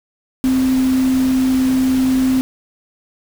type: tone in noise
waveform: sine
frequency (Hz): 260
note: C4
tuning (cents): -11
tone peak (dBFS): -12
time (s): 0.44-2.41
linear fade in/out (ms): 0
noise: pink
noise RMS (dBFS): -29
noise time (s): 0.44-2.41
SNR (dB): +14
effects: none